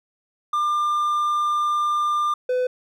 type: tone pair in turn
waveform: triangle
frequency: 1197 / 503.3 Hz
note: D6 / B4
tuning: +33 / +33 cents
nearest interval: octave + minor third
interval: 1500 cents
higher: first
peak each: -17 dBFS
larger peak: neither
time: 0.53-2.34 / 2.49-2.67 s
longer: first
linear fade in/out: 5 ms
effects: none